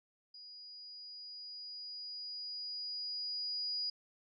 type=tone with level ramp; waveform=sine; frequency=4900 Hz; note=D#8; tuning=27 cents flat; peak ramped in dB=-50 to -34 dBFS; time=0.34-3.9 s; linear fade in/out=5 ms; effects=none